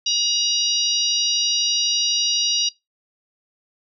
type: harmonic tone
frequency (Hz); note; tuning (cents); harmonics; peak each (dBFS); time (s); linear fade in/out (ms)
952; A#5; +36; 3 / 4 / 5 / 6; -24 / -24 / -24 / -24; 0.06-2.69; 5
effects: noise-tail reverb RT60 0.2 s tail -21 dB re dry